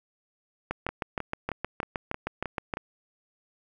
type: two click trains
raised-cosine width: 0.5 ms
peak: -14 / -17 dBFS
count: 14 / 7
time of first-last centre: 0.71-2.738 / 0.89-2.771 s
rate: 6.41 / 3.19 Hz
effects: 9-bit